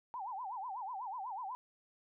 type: tone with vibrato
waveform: sine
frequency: 880 Hz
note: A5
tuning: in tune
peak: -39 dBFS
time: 0.14-1.55 s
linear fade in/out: 0 ms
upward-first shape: sine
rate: 8.1 Hz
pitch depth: 260 cents each way
effects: none